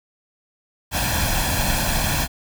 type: noise with comb filter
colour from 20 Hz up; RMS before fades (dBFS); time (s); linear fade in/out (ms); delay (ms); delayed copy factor
pink; -21; 0.91-2.28; 50; 1.2; +0.7
effects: none